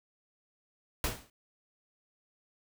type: noise with exponential decay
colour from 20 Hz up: pink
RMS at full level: -28 dBFS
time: 1.04-1.3 s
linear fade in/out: 2 ms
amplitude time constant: 56 ms
effects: none